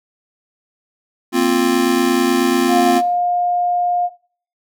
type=chord; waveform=square; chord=Bb suspended second; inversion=none; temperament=just; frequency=233.1 / 262.2 / 349.6 Hz; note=Bb3 / C4 / F4; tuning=0 / +4 / +2 cents; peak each=-21 / -17 / -17 dBFS; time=1.32-3.02 s; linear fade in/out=50 ms
type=tone; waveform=sine; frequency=709 Hz; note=F5; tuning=26 cents sharp; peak=-14 dBFS; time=2.68-4.1 s; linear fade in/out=50 ms
effects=noise-tail reverb RT60 0.5 s tail -19 dB re dry